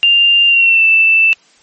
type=tone with pitch glide; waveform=sine; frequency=2794 to 2654 Hz; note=F7 to E7; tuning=0 to +11 cents; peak=-6 dBFS; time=0.03-1.33 s; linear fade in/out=0 ms; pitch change=-89 cents; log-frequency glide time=0.47-0.85 s; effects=white hiss -49 dBFS RMS until 1.62 s + MP3 32 kbps